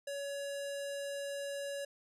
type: tone with low-pass filter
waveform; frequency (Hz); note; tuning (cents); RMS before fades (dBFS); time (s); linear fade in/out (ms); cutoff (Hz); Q
square; 563; C#5; +27; -40; 0.07-1.85; 5; 10000; 1.5
effects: none